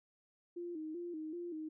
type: tone with vibrato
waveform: sine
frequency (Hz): 329.6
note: E4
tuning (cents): 0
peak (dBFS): -40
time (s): 0.56-1.69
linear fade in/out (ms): 10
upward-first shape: square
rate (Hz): 2.6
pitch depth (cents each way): 93
effects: none